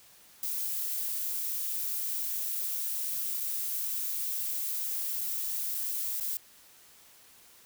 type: noise with dropouts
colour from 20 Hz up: violet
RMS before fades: -33 dBFS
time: 0.43-6.37 s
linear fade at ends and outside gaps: 0 ms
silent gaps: 3.401-3.405 / 5.209-5.213 / 5.744-5.748 / 6.198-6.209 s
effects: white hiss -57 dBFS RMS until 7.65 s

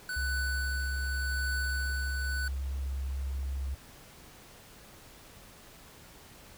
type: tone with tremolo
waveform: square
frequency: 1494 Hz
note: F#6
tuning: 16 cents sharp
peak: -32 dBFS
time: 0.09-2.48 s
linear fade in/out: 2 ms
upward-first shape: triangle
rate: 0.86 Hz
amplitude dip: 40%
type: tone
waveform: sine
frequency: 67.4 Hz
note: C#2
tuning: 48 cents flat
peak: -31 dBFS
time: 0.16-3.75 s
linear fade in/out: 10 ms
effects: pink hiss -53 dBFS RMS until 6.57 s

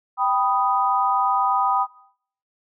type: chord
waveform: sine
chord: G augmented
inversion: none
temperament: equal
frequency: 784 / 987.8 / 1244.5 Hz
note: G5 / B5 / D#6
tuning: 0 / 0 / 0 cents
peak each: -22 dBFS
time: 0.17-1.87 s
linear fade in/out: 50 ms
effects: noise-tail reverb RT60 0.6 s tail -18 dB re dry

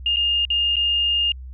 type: tone with dropouts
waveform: sine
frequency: 2826 Hz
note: F7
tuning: 20 cents sharp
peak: -17 dBFS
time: 0.06-1.32 s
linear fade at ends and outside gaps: 2 ms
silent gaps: 0.161-0.168 / 0.452-0.502 / 0.758-0.766 s
effects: added 64 Hz sine -33 dBFS peak until 1.53 s

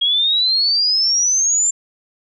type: exponential sweep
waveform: sine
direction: up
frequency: 3265 to 7320 Hz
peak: -13 dBFS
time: 0.01-1.71 s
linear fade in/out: 10 ms
effects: none

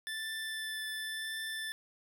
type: tone with vibrato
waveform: 25% pulse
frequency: 1760 Hz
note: A6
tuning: in tune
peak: -33 dBFS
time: 0.07-1.72 s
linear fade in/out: 0 ms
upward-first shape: triangle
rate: 0.93 Hz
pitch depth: 11 cents each way
effects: none

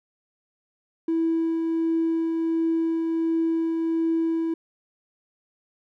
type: tone with tremolo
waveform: triangle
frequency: 327.9 Hz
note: E4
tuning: 9 cents flat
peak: -16 dBFS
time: 1.08-4.54 s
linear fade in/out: 5 ms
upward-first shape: triangle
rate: 1.4 Hz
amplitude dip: 40%
effects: tanh soft clip ceiling -17 dBFS

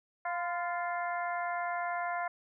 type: harmonic tone with a mistuned harmonic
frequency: 349.7 Hz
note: F4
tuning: 2 cents sharp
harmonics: 2 / 3 / 4 / 5 / 6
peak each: -34 / -38 / -40 / -42 / -44 dBFS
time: 0.25-2.28 s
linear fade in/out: 5 ms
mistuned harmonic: 3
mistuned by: -35 cents
effects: none

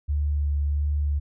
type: tone with vibrato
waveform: sine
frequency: 72.8 Hz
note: D2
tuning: 15 cents flat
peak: -21 dBFS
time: 0.08-1.2 s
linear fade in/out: 20 ms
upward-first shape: sine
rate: 1.5 Hz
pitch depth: 14 cents each way
effects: none

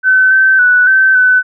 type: tone with pitch steps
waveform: sine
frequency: 1522 / 1544 / 1481 / 1543 / 1506 Hz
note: F#6 / G6 / F#6 / G6 / F#6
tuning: +48 / -27 / +1 / -28 / +30 cents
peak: -5 dBFS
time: 0.03-1.43 s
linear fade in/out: 50 ms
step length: 280 ms
effects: none

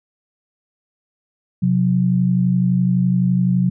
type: tone pair together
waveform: sine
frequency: 130 / 181.84 Hz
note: C3 / F#3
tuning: -11 / -30 cents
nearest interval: tritone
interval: 581 cents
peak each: -18 / -15 dBFS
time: 1.62-3.7 s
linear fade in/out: 10 ms
effects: none

